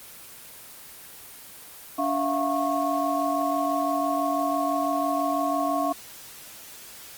sine tone cluster, 286.7 / 667 / 713 / 1096 Hz, D4 / E5 / F5 / C#6, -42 / +20 / +36 / -20 cents, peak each -28 dBFS, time 1.98-5.93 s, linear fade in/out 10 ms, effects white hiss -44 dBFS RMS until 7.17 s + Opus 24 kbps

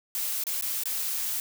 blue noise with dropouts, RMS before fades -30 dBFS, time 0.15-1.4 s, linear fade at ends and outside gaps 1 ms, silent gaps 0.438-0.468 / 0.611-0.623 / 0.836-0.856 s, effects none

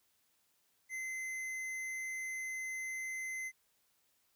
sine tone with tanh clipping, 2057 Hz, C7, 30 cents flat, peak -40 dBFS, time 0.89-3.52 s, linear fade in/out 50 ms, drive 15 dB, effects white hiss -75 dBFS RMS until 4.35 s

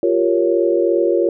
sine chord, G half-diminished seventh, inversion third, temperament equal, 349.2 / 392 / 466.2 / 554.4 Hz, F4 / G4 / Bb4 / Db5, 0 / 0 / 0 / 0 cents, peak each -16 / -21 / -19 / -19 dBFS, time 0.03-1.29 s, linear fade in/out 2 ms, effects none

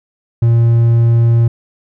triangle tone, 116.54 Hz, A#2, in tune, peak -5 dBFS, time 0.42-1.48 s, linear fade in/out 5 ms, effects none

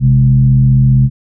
sine tone with frequency modulation, 130.5 Hz, C3, 4 cents flat, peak -5 dBFS, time 0-1.1 s, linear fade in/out 50 ms, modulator 75.3 Hz, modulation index 0.58, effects none

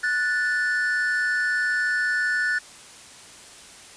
triangle tone pair together, 1472.8 / 1760 Hz, F#6 / A6, -8 / 0 cents, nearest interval minor third, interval 308 cents, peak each -22 dBFS, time 0.03-2.59 s, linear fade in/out 10 ms, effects white hiss -45 dBFS RMS until 3.96 s + resampled to 22050 Hz

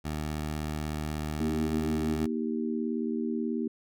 15% pulse tone, 76.3 Hz, D#2, 33 cents flat, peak -25 dBFS, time 0.04-2.27 s, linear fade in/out 20 ms
harmonic tone, 78.4 Hz, D#2, 14 cents sharp, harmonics 3 / 4 / 5, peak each -30 / -34 / -35 dBFS, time 1.4-3.68 s, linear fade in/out 5 ms
effects none

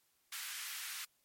pink high-pass noise, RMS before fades -44 dBFS, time 0.32-1.05 s, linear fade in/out 5 ms, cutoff 1400 Hz, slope 24 dB/octave, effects white hiss -75 dBFS RMS until 1.24 s + MP3 64 kbps

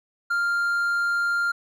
triangle tone, 1396.9 Hz, F6, in tune, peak -19 dBFS, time 0.3-1.52 s, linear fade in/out 10 ms, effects none

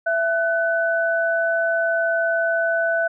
sine tone pair together, 666 / 1499.9 Hz, E5 / F#6, +18 / +23 cents, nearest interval octave + major second, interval 1405 cents, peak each -20 / -21 dBFS, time 0.06-3.08 s, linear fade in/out 10 ms, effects none

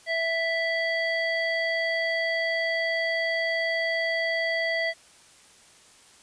harmonic tone, 659.3 Hz, E5, in tune, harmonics 1 / 3 / 5 / 7, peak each -28 / -26 / -38 / -37 dBFS, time 0.06-4.94 s, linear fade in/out 50 ms, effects white hiss -54 dBFS RMS until 6.22 s + resampled to 22050 Hz

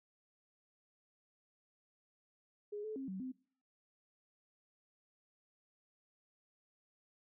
sine tone with pitch steps, 414.9 / 433.1 / 267.9 / 189.2 / 257.9 Hz, G#4 / A4 / C4 / F#3 / C4, -2 / -27 / +41 / +39 / -25 cents, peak -40 dBFS, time 2.72-3.32 s, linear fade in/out 10 ms, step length 120 ms, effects noise-tail reverb RT60 0.5 s tail -22 dB re dry

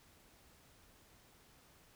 silence, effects pink hiss -65 dBFS RMS until 1.95 s

